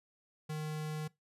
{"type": "tone", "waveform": "square", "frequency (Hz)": 153.9, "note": "D#3", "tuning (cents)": -19, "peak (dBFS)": -37, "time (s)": [0.49, 1.08], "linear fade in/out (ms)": 10, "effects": ["noise-tail reverb RT60 0.2 s tail -22 dB re dry", "resampled to 32000 Hz"]}